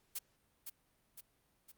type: noise with echo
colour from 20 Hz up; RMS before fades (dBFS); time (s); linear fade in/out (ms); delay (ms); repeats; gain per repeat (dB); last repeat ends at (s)
blue; -40; 0.15-0.19; 10; 510; 3; -5; 1.72
effects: pink hiss -75 dBFS RMS until 1.77 s + Opus 48 kbps